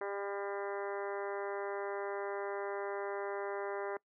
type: harmonic tone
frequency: 200 Hz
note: G3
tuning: 35 cents sharp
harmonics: 2 / 3 / 4 / 5 / 6 / 7 / 8 / 9 / 10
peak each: -39 / -43 / -45 / -47 / -49 / -50 / -51 / -52 / -53 dBFS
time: 0.01-3.97 s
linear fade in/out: 2 ms
effects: noise-tail reverb RT60 0.1 s tail -23 dB re dry